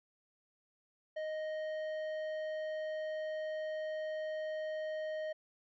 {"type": "tone with tanh clipping", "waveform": "sine", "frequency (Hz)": 622.3, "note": "D#5", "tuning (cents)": 0, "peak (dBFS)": -38, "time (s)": [1.16, 5.33], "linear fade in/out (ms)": 10, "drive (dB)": 10, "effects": []}